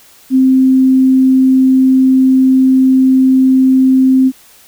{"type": "tone", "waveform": "sine", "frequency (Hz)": 261.6, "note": "C4", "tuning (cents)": 0, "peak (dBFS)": -5, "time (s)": [0.3, 4.32], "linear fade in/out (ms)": 50, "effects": ["white hiss -43 dBFS RMS until 4.67 s"]}